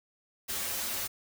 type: noise with comb filter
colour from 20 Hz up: white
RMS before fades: -34 dBFS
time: 0.48-1.08 s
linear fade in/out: 20 ms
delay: 6.6 ms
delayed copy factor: -0.9
effects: none

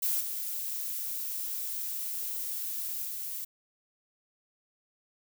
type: noise with level steps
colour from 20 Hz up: violet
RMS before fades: -29 / -35 / -37 dBFS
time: 0.02-3.45 s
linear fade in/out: 10 ms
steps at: 0.2 / 3.04 s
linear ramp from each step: 10 ms
effects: none

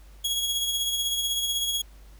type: tone with tremolo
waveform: sawtooth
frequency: 3322 Hz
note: G#7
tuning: in tune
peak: -20 dBFS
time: 0.24-1.82 s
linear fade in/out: 10 ms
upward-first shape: sine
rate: 16 Hz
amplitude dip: 40%
effects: added 50 Hz sine -46 dBFS peak until 2.19 s + pink hiss -58 dBFS RMS until 2.19 s

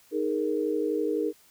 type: chord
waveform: sine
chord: D# suspended fourth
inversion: none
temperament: just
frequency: 311.1 / 414.8 / 466.7 Hz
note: D#4 / G#4 / A#4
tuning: 0 / -2 / +2 cents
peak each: -29 dBFS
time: 0.11-1.33 s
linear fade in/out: 50 ms
effects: white hiss -59 dBFS RMS until 1.5 s

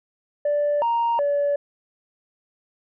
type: tone with pitch steps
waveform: sine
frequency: 585 / 933 / 574 Hz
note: D5 / A#5 / D5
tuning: -7 / +1 / -40 cents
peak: -17 dBFS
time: 0.45-1.56 s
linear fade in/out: 5 ms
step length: 370 ms
effects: tanh soft clip ceiling -16 dBFS

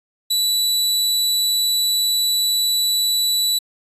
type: tone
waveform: sawtooth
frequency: 3951 Hz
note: B7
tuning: in tune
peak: -13 dBFS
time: 0.3-3.59 s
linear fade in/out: 10 ms
effects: resampled to 32000 Hz

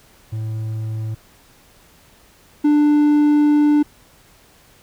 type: tone pair in turn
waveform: triangle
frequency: 110 / 296 Hz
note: A2 / D4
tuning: 0 / +14 cents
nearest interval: octave + perfect fourth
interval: 1714 cents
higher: second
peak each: -20 / -9 dBFS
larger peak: second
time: 0.32-1.15 / 2.64-3.83 s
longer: second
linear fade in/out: 10 ms
effects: pink hiss -51 dBFS RMS until 4.82 s

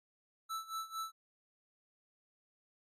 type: tone with tremolo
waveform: square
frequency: 1318.5 Hz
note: E6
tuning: in tune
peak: -37 dBFS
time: 0.49-1.12 s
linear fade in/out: 20 ms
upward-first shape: sine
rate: 4.4 Hz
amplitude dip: 85%
effects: MP3 64 kbps

